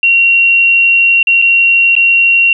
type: tone with dropouts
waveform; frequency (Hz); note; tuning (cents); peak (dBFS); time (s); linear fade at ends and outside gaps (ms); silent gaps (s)
sine; 2746; F7; -30; -5; 0.03-2.53; 2; 1.229-1.271 / 1.417-1.422 / 1.953-1.964
effects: none